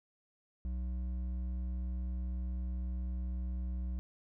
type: tone with hard clipping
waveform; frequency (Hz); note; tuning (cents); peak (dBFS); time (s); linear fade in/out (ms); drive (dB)
sine; 62; B1; +7; -36; 0.65-3.99; 0; 7
effects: none